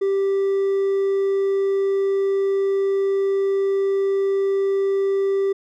triangle tone with hard clipping, 392 Hz, G4, in tune, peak -18 dBFS, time 0.01-5.53 s, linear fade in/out 10 ms, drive 5 dB, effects none

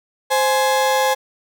35% pulse tone pair together, 523.3 / 837.2 Hz, C5 / G#5, 0 / +14 cents, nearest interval minor sixth, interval 814 cents, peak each -16 dBFS, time 0.3-1.15 s, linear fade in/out 20 ms, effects none

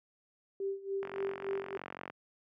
sine tone with tremolo, 392 Hz, G4, in tune, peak -31 dBFS, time 0.6-1.77 s, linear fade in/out 2 ms, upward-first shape sine, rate 3.5 Hz, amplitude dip 85%
click train, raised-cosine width 0.5 ms, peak -26 dBFS, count 50, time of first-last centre 1.03-2.1 s, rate 45.8 Hz
effects high-pass 150 Hz 12 dB/octave

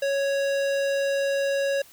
sine tone with hard clipping, 554.4 Hz, C#5, in tune, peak -24 dBFS, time 0.02-1.82 s, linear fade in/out 5 ms, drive 18 dB, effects white hiss -52 dBFS RMS until 1.92 s

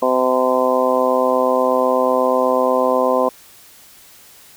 harmonic tone, 128.2 Hz, C3, 35 cents flat, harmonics 2 / 3 / 4 / 5 / 6 / 7 / 8, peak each -23 / -24 / -17 / -20 / -26 / -25 / -20 dBFS, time 0.02-3.29 s, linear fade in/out 5 ms, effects white hiss -45 dBFS RMS until 4.56 s

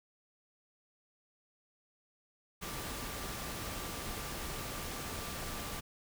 sine tone in noise, 1178 Hz, D6, 5 cents sharp, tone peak -51 dBFS, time 2.61-5.81 s, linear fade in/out 20 ms, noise pink, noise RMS -41 dBFS, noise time 2.61-5.81 s, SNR -13 dB, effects none

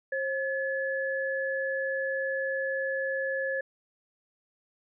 sine tone pair together, 535 / 1711.8 Hz, C5 / A6, +38 / -48 cents, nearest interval octave + minor sixth, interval 2014 cents, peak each -30 / -31 dBFS, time 0.12-3.61 s, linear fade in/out 5 ms, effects none

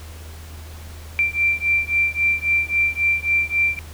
sine beating tone pair, 2354 / 2357.7 Hz, D7 / D7, +3 / +6 cents, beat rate 3.7 Hz, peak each -20 dBFS, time 1.19-3.79 s, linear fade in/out 0 ms, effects added 79 Hz sine -35 dBFS peak until 3.93 s + pink hiss -43 dBFS RMS until 3.93 s

